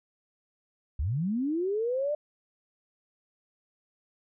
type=linear sweep; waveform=sine; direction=up; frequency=58.9 to 607 Hz; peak=-26 dBFS; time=0.99-2.15 s; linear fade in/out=5 ms; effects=none